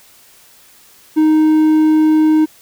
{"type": "tone", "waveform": "triangle", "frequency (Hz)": 311.1, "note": "D#4", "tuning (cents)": 0, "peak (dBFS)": -6, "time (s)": [1.16, 2.46], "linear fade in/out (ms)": 20, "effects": ["white hiss -46 dBFS RMS until 2.61 s"]}